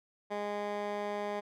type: tone with band-pass filter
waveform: 15% pulse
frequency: 205.9 Hz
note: G#3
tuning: 15 cents flat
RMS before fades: -36 dBFS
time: 0.3-1.41 s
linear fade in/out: 20 ms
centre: 840 Hz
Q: 0.69
effects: none